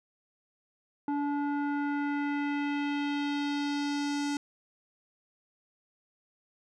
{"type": "tone with low-pass filter sweep", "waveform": "square", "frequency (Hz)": 287.8, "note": "D4", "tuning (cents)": -35, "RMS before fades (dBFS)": -31, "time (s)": [1.08, 4.37], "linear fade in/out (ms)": 2, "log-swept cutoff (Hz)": [960, 6900], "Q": 1.7, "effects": []}